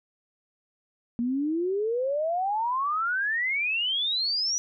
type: exponential sweep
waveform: sine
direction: up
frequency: 231.4 to 5920 Hz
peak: -24 dBFS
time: 1.19-4.58 s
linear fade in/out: 0 ms
effects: none